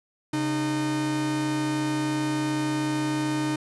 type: tone pair together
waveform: 45% pulse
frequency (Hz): 136.13 / 305.6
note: C#3 / D#4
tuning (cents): -31 / -31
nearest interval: octave + major second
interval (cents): 1400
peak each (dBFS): -31 / -25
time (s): 0.33-3.56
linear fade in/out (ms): 5
effects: resampled to 24000 Hz